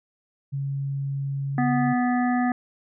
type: tone with pitch glide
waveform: sine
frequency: 138.5 to 141.08 Hz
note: C#3 to C#3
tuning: -1 to +31 cents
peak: -25 dBFS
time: 0.52-1.94 s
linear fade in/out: 20 ms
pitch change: +32 cents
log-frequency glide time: 1.53-1.67 s
type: harmonic tone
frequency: 246.9 Hz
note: B3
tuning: in tune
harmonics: 1 / 3 / 5 / 7 / 8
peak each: -21 / -26 / -34 / -33 / -38 dBFS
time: 1.58-2.52 s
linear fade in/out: 2 ms
effects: none